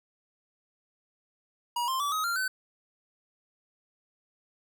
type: tone with pitch steps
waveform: square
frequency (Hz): 958 / 1050.8 / 1152.5 / 1264.1 / 1386.5 / 1520.7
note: A#5 / C6 / D6 / D#6 / F6 / F#6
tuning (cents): +47 / +7 / -33 / +27 / -13 / +47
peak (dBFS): -28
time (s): 1.76-2.48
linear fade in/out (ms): 5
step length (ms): 120
effects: none